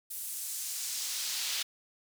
brown noise with high-pass filter sweep, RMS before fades -36 dBFS, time 0.1-1.63 s, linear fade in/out 10 ms, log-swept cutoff 11000 to 3600 Hz, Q 1.1, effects none

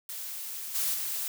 blue noise with level steps, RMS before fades -38 / -29 / -33 dBFS, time 0.09-1.28 s, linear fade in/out 2 ms, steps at 0.74 / 0.93 s, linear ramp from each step 20 ms, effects none

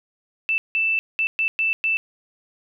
sine tone bursts at uneven times, 2651 Hz, E7, 9 cents sharp, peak -18 dBFS, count 6, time 0.49-0.58 / 0.75-0.99 / 1.19-1.27 / 1.39-1.48 / 1.59-1.73 / 1.84-1.97 s, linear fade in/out 0 ms, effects none

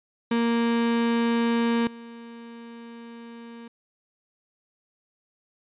35% pulse tone with level steps, 233.1 Hz, A#3, in tune, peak -19 / -38 dBFS, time 0.31-3.68 s, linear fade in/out 5 ms, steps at 1.87 s, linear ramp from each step 2 ms, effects resampled to 8000 Hz

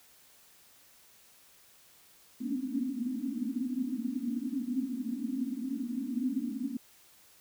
pink band-pass noise, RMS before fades -34 dBFS, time 2.4-6.77 s, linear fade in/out 5 ms, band 230 to 280 Hz, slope 96 dB/octave, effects white hiss -60 dBFS RMS until 7.4 s

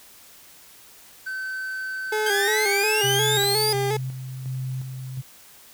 triangle tone with pitch glide, 1533 to 1605.5 Hz, G6 to G6, -39 to +41 cents, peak -26 dBFS, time 1.26-3.45 s, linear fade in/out 10 ms, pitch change +80 cents, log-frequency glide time 2.3-3.28 s
30% pulse tone with vibrato, 415.3 Hz, G#4, in tune, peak -20 dBFS, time 2.12-3.97 s, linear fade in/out 5 ms, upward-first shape square, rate 2.8 Hz, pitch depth 57 cents each way
sawtooth exponential sweep, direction up, 1560 to 4978 Hz, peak -19 dBFS, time 2.26-3.73 s, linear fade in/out 5 ms
sine tone with tremolo, 130 Hz, C3, 11 cents flat, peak -26 dBFS, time 3.03-5.22 s, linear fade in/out 20 ms, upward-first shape square, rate 1.4 Hz, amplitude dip 45%
effects white hiss -49 dBFS RMS until 5.73 s

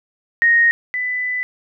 sine tone pair in turn, 1864.7 / 1995.8 Hz, A#6 / B6, 0 / +18 cents, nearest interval minor second, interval 118 cents, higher second, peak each -10 / -19 dBFS, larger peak first, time 0.42-0.71 / 0.94-1.43 s, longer second, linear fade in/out 0 ms, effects none

